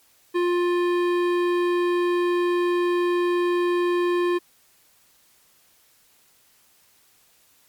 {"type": "tone with hard clipping", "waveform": "sine", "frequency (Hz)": 351.9, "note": "F4", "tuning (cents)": 13, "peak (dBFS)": -21, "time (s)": [0.34, 4.39], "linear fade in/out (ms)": 20, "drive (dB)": 15, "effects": ["white hiss -59 dBFS RMS until 7.68 s", "MP3 96 kbps"]}